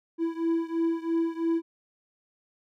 triangle beating tone pair, 330 / 333 Hz, E4 / E4, +2 / +18 cents, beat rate 3 Hz, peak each -25 / -27 dBFS, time 0.18-1.62 s, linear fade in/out 50 ms, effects none

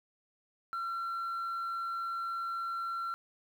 sine tone with frequency modulation, 1360 Hz, F6, 46 cents flat, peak -31 dBFS, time 0.73-3.14 s, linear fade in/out 0 ms, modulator 83.6 Hz, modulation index 0.25, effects tanh soft clip ceiling -32 dBFS + 10-bit

